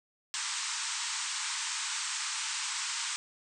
white band-pass noise, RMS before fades -35 dBFS, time 0.34-3.16 s, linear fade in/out 0 ms, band 870 to 8600 Hz, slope 96 dB/octave, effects none

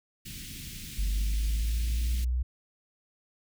pink band-stop noise, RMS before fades -41 dBFS, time 0.25-2.25 s, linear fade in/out 10 ms, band 250 to 2300 Hz, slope 24 dB/octave
sine linear sweep, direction up, 48.26 to 62.6 Hz, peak -25 dBFS, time 0.98-2.43 s, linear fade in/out 10 ms
effects none

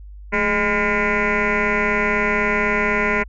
sine tone with frequency modulation, 1218 Hz, D#6, 37 cents flat, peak -15 dBFS, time 0.32-3.24 s, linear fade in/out 20 ms, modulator 200 Hz, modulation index 5.5, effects tanh soft clip ceiling -11 dBFS + added 50 Hz sine -35 dBFS peak until 3.28 s

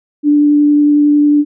sine tone with vibrato, 293.7 Hz, D4, in tune, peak -6 dBFS, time 0.23-1.45 s, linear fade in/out 50 ms, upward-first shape triangle, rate 11 Hz, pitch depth 9 cents each way, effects none

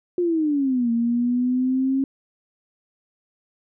sine exponential two-way sweep, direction down then up, 360.4 to 230.8 to 271.1 Hz, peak -18 dBFS, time 0.18-2.04 s, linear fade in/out 2 ms, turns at 0.91 s, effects none

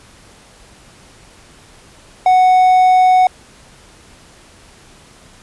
triangle tone, 740 Hz, F#5, in tune, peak -5 dBFS, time 2.26-3.27 s, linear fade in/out 2 ms, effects pink hiss -44 dBFS RMS until 5.42 s + resampled to 24000 Hz

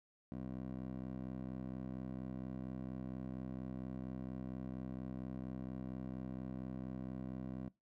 15% pulse tone with band-pass filter, 64.3 Hz, C2, 30 cents flat, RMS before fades -45 dBFS, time 0.32-7.69 s, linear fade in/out 0 ms, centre 270 Hz, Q 1, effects noise-tail reverb RT60 0.2 s tail -20 dB re dry

